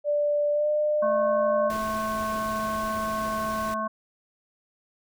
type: tone with pitch glide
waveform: sine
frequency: 587.3 to 601 Hz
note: D5 to D5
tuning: 0 to +40 cents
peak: -21 dBFS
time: 0.04-1.72 s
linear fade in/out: 50 ms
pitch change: +40 cents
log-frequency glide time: 0.52-0.68 s
type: harmonic tone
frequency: 217.7 Hz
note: A3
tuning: 18 cents flat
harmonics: 1 / 3 / 5 / 7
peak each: -34 / -32 / -28 / -38 dBFS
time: 1.02-3.88 s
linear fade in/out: 10 ms
type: noise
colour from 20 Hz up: pink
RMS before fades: -39 dBFS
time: 1.7-3.74 s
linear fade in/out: 0 ms
effects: none